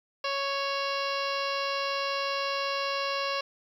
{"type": "harmonic tone with a mistuned harmonic", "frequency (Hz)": 554.4, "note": "C#5", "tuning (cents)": 0, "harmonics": [1, 2, 3, 4, 5, 6, 7, 8, 9, 10], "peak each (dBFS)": [-33, -32, -39, -41, -36, -43, -40, -44, -41, -43], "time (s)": [0.24, 3.41], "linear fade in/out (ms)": 5, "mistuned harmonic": 7, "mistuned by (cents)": 63, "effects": ["10-bit"]}